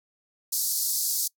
white band-pass noise, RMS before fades -27 dBFS, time 0.52-1.28 s, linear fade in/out 10 ms, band 4400 to 16000 Hz, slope 48 dB/octave, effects noise-tail reverb RT60 0.1 s tail -24 dB re dry

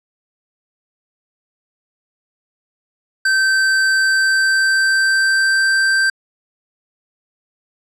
square tone with pitch glide, 1551 to 1565.4 Hz, G6 to G6, -19 to -3 cents, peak -13 dBFS, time 3.25-6.1 s, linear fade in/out 5 ms, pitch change +16 cents, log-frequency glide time 3.95-5.73 s, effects low-pass 8000 Hz 12 dB/octave

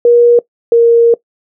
sine tone pair in turn, 476.7 / 466.6 Hz, A#4 / A#4, +39 / +2 cents, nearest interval unison, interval 37 cents, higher first, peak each -3 dBFS, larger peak neither, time 0.05-0.39 / 0.72-1.14 s, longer second, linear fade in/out 2 ms, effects noise-tail reverb RT60 0.1 s tail -20 dB re dry

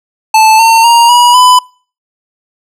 square tone with pitch steps, 877 / 906.4 / 936.7 / 968 / 1000.4 Hz, A5 / A#5 / A#5 / B5 / B5, -6 / -49 / +8 / -35 / +22 cents, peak -3 dBFS, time 0.34-1.59 s, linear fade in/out 5 ms, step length 250 ms, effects noise-tail reverb RT60 0.4 s tail -25 dB re dry + low-pass 12000 Hz 12 dB/octave

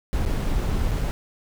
brown noise with dropouts, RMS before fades -23 dBFS, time 0.13-1.11 s, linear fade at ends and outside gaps 0 ms, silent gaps 0.252-0.261 / 0.91-0.915 s, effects none

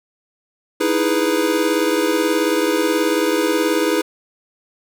square chord, E major seventh, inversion third, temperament equal, 311.1 / 329.6 / 415.3 / 493.9 Hz, D#4 / E4 / G#4 / B4, 0 / 0 / 0 / 0 cents, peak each -22 dBFS, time 0.8-4.02 s, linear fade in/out 10 ms, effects none

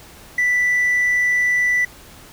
triangle tone, 1975.5 Hz, B6, in tune, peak -12 dBFS, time 0.38-1.85 s, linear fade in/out 5 ms, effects tanh soft clip ceiling -10 dBFS + pink hiss -43 dBFS RMS until 2.32 s

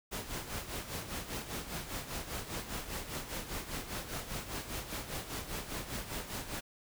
pink noise with tremolo, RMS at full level -38 dBFS, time 0.11-6.61 s, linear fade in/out 20 ms, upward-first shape sine, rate 5 Hz, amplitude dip 65%, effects none

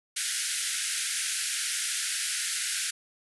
white band-pass noise, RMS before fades -31 dBFS, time 0.16-2.91 s, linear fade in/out 10 ms, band 1400 to 11000 Hz, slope 96 dB/octave, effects none

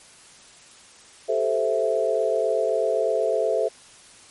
sine chord, A minor seventh, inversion third, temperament equal, 392 / 440 / 523.3 / 659.3 Hz, G4 / A4 / C5 / E5, 0 / 0 / 0 / 0 cents, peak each -29 / -24 / -25 / -24 dBFS, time 1.28-3.69 s, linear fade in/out 20 ms, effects white hiss -49 dBFS RMS until 4.3 s + MP3 48 kbps

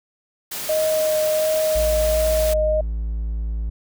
white noise, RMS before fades -29 dBFS, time 0.51-2.54 s, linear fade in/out 10 ms
sine tone with vibrato, 622.3 Hz, D#5, in tune, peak -17 dBFS, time 0.69-2.81 s, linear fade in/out 5 ms, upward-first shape sine, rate 1.4 Hz, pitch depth 12 cents each way
triangle tone, 55 Hz, A1, in tune, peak -20 dBFS, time 1.75-3.7 s, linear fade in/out 10 ms
effects none

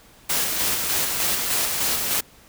white noise with tremolo, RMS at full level -22 dBFS, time 0.29-2.21 s, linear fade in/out 10 ms, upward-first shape square, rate 3.3 Hz, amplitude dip 30%, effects pink hiss -51 dBFS RMS until 2.48 s

